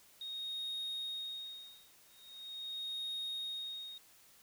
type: tone with tremolo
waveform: sine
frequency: 3729 Hz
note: A#7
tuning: in tune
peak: -35 dBFS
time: 0.21-3.98 s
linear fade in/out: 2 ms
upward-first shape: sine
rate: 0.42 Hz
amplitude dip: 100%
effects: tanh soft clip ceiling -36 dBFS + white hiss -63 dBFS RMS until 4.42 s